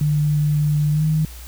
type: tone with pitch glide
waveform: sine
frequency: 149.1 to 155.7 Hz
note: D3 to D#3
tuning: +27 to +2 cents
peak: -15 dBFS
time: 0.01-1.25 s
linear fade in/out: 2 ms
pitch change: +75 cents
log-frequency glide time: 0.91-1.04 s
effects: added 60 Hz sine -35 dBFS peak until 1.47 s + white hiss -42 dBFS RMS until 1.47 s